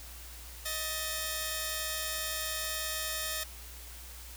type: tone pair together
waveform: 5% pulse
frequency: 629.8 / 1779 Hz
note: D#5 / A6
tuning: +21 / +19 cents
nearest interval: octave + tritone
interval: 1798 cents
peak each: -25 dBFS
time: 0.65-3.44 s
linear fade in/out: 10 ms
effects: added 60 Hz sine -47 dBFS peak until 4.36 s + white hiss -49 dBFS RMS until 4.36 s